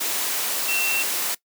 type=tone in noise; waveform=sine; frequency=2706 Hz; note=E7; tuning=45 cents sharp; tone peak=-23 dBFS; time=0.68-1.03 s; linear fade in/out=10 ms; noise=white; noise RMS=-25 dBFS; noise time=0-1.35 s; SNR=-1 dB; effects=noise-tail reverb RT60 0.1 s tail -20 dB re dry + high-pass 300 Hz 12 dB/octave